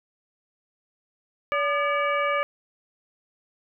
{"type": "harmonic tone with a mistuned harmonic", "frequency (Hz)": 572, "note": "D5", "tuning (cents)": -46, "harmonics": [1, 2, 3, 4, 5], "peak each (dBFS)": [-26, -25, -32, -29, -38], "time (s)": [1.52, 2.43], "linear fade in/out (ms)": 0, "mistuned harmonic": 2, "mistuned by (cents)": 92, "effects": []}